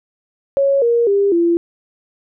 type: tone with pitch steps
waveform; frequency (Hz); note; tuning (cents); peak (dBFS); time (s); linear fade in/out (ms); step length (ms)
sine; 553 / 470.4 / 400.2 / 340.4; C#5 / A#4 / G4 / F4; -4 / +16 / +36 / -44; -11; 0.57-1.57; 0; 250
effects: none